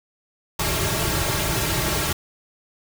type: noise with comb filter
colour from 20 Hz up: pink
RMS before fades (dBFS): -23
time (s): 0.59-2.13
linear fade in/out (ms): 5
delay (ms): 4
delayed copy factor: -0.85
effects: none